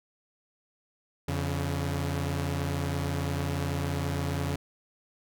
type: tone pair together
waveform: sawtooth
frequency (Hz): 86.33 / 140.9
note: F2 / C#3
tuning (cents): -19 / +29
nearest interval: minor sixth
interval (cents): 848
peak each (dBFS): -27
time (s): 1.28-4.56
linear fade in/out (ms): 5
effects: none